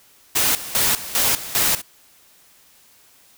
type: noise with tremolo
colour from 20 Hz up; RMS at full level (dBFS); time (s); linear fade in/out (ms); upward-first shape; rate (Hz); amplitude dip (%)
white; -18; 0.35-1.82; 10; square; 2.5; 80
effects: white hiss -53 dBFS RMS until 3.37 s